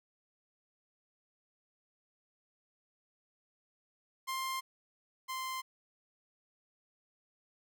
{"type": "tone pair in turn", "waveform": "sawtooth", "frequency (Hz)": [1054, 1043.1], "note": ["C6", "C6"], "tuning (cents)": [12, -6], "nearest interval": "unison", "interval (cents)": 18, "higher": "first", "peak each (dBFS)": [-31, -33], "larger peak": "first", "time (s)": [[4.27, 4.61], [5.28, 5.62]], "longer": "neither", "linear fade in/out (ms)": 20, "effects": []}